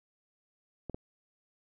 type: clicks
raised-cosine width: 2 ms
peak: -25 dBFS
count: 2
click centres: 0.897 / 0.945 s
effects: none